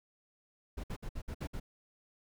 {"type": "noise bursts", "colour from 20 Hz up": "brown", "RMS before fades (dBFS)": -39, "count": 7, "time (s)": [0.77, 1.6], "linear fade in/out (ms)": 10, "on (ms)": 68, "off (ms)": 59, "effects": []}